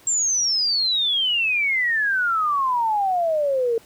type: exponential sweep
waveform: sine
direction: down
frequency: 7500 to 448.9 Hz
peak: -18 dBFS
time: 0.07-3.78 s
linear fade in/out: 2 ms
effects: pink hiss -51 dBFS RMS until 3.85 s + high-pass 80 Hz 12 dB/octave